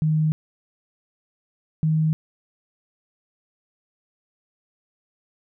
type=tone pair in turn; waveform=sine; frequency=155.56 / 157.1 Hz; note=D#3 / D#3; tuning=0 / +17 cents; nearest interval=unison; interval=17 cents; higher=second; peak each=-17 dBFS; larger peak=neither; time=0.02-0.32 / 1.83-2.13 s; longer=neither; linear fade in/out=0 ms; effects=none